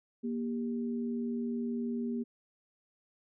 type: tone pair together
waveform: sine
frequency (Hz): 236.6 / 397.9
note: A#3 / G4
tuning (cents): +26 / +26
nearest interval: major sixth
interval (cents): 900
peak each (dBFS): -32 / -40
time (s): 0.23-2.24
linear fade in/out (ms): 20
effects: none